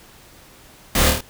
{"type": "noise with echo", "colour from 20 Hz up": "pink", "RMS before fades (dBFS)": -18, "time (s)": [0.95, 1.1], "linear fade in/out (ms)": 2, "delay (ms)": 27, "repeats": 4, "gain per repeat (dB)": -3, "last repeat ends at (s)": 1.208, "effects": ["pink hiss -47 dBFS RMS until 1.29 s"]}